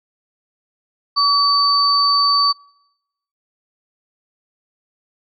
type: tone pair together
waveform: sine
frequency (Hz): 1140 / 4560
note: C#6 / C#8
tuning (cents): +48 / +48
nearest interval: 2 octaves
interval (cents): 2400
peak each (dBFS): -15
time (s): 1.16-2.53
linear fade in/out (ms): 20
effects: noise-tail reverb RT60 0.9 s tail -26 dB re dry